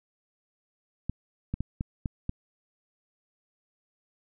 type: clicks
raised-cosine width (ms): 5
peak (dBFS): -17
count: 6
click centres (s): 1.096 / 1.54 / 1.606 / 1.809 / 2.058 / 2.294
effects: none